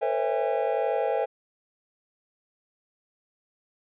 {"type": "tone cluster", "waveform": "triangle", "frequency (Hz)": [453.6, 505, 547, 656, 814], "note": ["A#4", "B4", "C#5", "E5", "G#5"], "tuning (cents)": [-47, 39, -23, -9, -35], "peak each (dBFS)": -28, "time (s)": [0.01, 1.26], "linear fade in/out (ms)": 20, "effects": ["resampled to 8000 Hz"]}